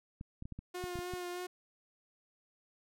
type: clicks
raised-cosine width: 5 ms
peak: -31 dBFS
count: 9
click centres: 0.211 / 0.424 / 0.455 / 0.523 / 0.59 / 0.84 / 0.956 / 0.99 / 1.137 s
type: tone with vibrato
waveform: sawtooth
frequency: 357.6 Hz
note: F4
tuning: 41 cents sharp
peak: -35 dBFS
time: 0.74-1.47 s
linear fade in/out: 10 ms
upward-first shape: sine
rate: 3.2 Hz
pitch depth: 21 cents each way
effects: none